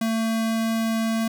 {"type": "tone", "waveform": "square", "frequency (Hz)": 224.8, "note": "A3", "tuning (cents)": 37, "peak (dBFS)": -22, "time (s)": [0.01, 1.28], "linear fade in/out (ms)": 5, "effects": []}